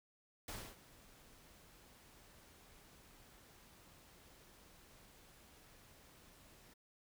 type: noise with ADSR envelope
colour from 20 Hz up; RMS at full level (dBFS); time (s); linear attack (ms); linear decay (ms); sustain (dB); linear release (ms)
pink; -45; 0.48-6.74; 4; 270; -18; 10
effects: none